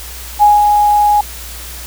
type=tone with ADSR envelope; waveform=sine; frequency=830.6 Hz; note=G#5; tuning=in tune; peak=-3 dBFS; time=0.39-1.21 s; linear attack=35 ms; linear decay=190 ms; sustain=-4 dB; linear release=5 ms; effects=added 60 Hz sine -30 dBFS peak until 1.86 s + white hiss -30 dBFS RMS until 1.86 s